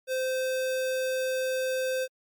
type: tone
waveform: square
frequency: 518 Hz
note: C5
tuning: 17 cents flat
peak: -27 dBFS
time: 0.07-2.08 s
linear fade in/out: 50 ms
effects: MP3 96 kbps